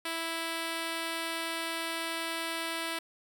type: tone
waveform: 5% pulse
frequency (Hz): 329.6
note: E4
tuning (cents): 0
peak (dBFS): -21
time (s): 0.05-2.99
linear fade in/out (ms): 5
effects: 10-bit